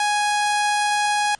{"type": "tone", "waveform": "sawtooth", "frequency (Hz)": 830.6, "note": "G#5", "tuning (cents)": 0, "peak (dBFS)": -14, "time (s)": [0, 1.35], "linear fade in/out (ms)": 2, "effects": ["pink hiss -54 dBFS RMS until 1.39 s", "MP3 48 kbps"]}